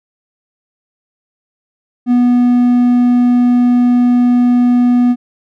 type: tone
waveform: triangle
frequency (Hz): 244.7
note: B3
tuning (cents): -16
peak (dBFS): -5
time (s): 2.06-5.16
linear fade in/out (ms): 50
effects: none